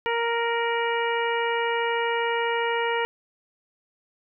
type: harmonic tone with a mistuned harmonic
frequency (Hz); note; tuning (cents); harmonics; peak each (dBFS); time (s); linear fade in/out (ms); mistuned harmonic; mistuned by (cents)
466.2; A#4; 0; 1 / 2 / 3 / 4 / 5 / 6; -26 / -27 / -33 / -31 / -33 / -35; 0.06-3.05; 0; 6; +46
effects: none